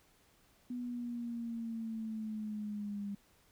sine linear sweep, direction down, 246.9 to 200.4 Hz, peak -37 dBFS, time 0.7-3.15 s, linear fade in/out 5 ms, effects pink hiss -68 dBFS RMS until 3.51 s

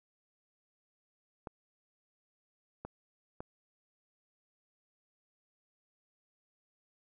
clicks, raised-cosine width 1 ms, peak -27 dBFS, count 3, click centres 1.472 / 2.85 / 3.405 s, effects none

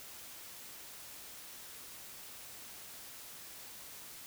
silence, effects white hiss -50 dBFS RMS until 4.26 s

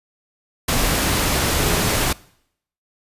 sine tone in noise, 422.8 Hz, G#4, 31 cents sharp, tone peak -28 dBFS, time 1.59-1.95 s, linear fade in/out 5 ms, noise pink, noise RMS -19 dBFS, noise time 0.68-2.13 s, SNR -12 dB, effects noise-tail reverb RT60 0.7 s tail -22 dB re dry + resampled to 32000 Hz

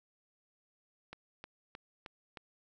click train, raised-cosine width 0.3 ms, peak -29 dBFS, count 5, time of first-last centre 1.13-2.372 s, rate 3.22 Hz, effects none

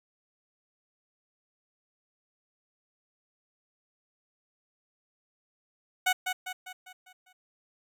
15% pulse tone with echo, 740 Hz, F#5, in tune, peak -16 dBFS, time 6.06-6.13 s, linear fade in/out 10 ms, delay 200 ms, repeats 6, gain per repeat -6 dB, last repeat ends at 7.33 s, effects none

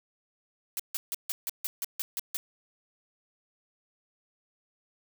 blue noise bursts, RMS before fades -32 dBFS, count 10, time 0.77-2.37 s, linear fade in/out 0 ms, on 25 ms, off 150 ms, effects none

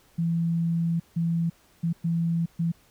sine tone bursts at uneven times, 167.4 Hz, E3, 27 cents sharp, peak -22 dBFS, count 5, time 0.18-1 / 1.16-1.5 / 1.83-1.93 / 2.04-2.46 / 2.59-2.72 s, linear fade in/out 10 ms, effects pink hiss -60 dBFS RMS until 2.9 s

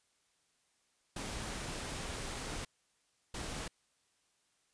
pink noise bursts at uneven times, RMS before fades -41 dBFS, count 2, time 1.16-2.65 / 3.34-3.68 s, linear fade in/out 5 ms, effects white hiss -75 dBFS RMS until 4.73 s + resampled to 22050 Hz

